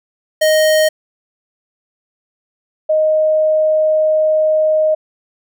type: tone pair in turn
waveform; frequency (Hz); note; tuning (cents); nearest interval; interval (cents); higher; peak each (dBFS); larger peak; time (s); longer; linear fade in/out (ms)
square / sine; 622.3 / 622.3; D#5 / D#5; 0 / 0; unison; 0; neither; -10; neither; 0.41-0.89 / 2.89-4.95; second; 10
effects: none